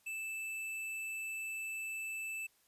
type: tone with hard clipping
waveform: sine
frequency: 2637 Hz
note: E7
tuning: in tune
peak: -40 dBFS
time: 0.06-2.47 s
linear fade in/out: 10 ms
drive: 12 dB
effects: white hiss -71 dBFS RMS until 2.67 s + resampled to 32000 Hz